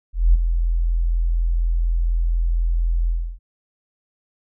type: tone with ADSR envelope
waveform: sine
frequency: 42.08 Hz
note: E1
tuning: 36 cents sharp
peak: -8 dBFS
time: 0.13-3.39 s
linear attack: 210 ms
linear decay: 20 ms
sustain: -8 dB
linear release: 310 ms
effects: none